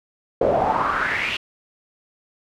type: noise with band-pass filter sweep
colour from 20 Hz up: brown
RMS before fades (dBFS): -21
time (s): 0.41-1.37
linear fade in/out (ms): 5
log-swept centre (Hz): 510 to 2900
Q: 5.4
effects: none